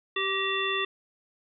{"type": "harmonic tone with a mistuned harmonic", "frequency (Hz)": 388.7, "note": "G4", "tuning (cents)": -15, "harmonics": [1, 3, 5, 7, 9], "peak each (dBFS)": [-32, -32, -32, -32, -32], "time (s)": [0.16, 0.85], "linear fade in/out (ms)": 5, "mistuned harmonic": 5, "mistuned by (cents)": -37, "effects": []}